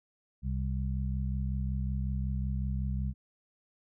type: harmonic tone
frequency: 65.41 Hz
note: C2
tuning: in tune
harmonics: 1 / 2 / 3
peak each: -31 / -35 / -38 dBFS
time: 0.42-3.14 s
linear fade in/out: 50 ms
effects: none